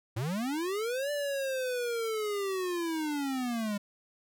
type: linear two-way sweep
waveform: square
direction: up then down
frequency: 102.5 to 588 to 199.9 Hz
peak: -31 dBFS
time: 0.16-3.78 s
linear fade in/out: 10 ms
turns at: 1.11 s
effects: none